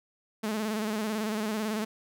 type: tone with vibrato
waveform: sawtooth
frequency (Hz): 215.1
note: A3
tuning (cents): -39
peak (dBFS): -25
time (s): 0.43-1.85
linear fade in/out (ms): 10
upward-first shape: square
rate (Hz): 18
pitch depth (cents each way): 48
effects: none